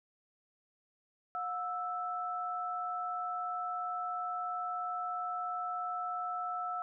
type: tone pair together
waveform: sine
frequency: 720.6 / 1318.5 Hz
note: F#5 / E6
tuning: -46 / 0 cents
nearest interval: minor seventh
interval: 1046 cents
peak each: -38 / -36 dBFS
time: 1.35-6.82 s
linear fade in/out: 0 ms
effects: none